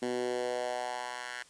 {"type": "tone with high-pass filter sweep", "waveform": "10% pulse", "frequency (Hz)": 123.47, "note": "B2", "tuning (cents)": 0, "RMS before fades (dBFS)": -35, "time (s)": [0.02, 1.43], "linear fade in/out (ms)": 5, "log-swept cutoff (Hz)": [280, 1500], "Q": 2.6, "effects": ["white hiss -59 dBFS RMS until 1.49 s", "resampled to 22050 Hz"]}